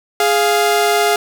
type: tone pair together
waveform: sawtooth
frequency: 415.3 / 697.9 Hz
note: G#4 / F5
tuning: 0 / -1 cents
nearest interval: major sixth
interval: 899 cents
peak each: -11 dBFS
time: 0.2-1.16 s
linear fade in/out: 2 ms
effects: none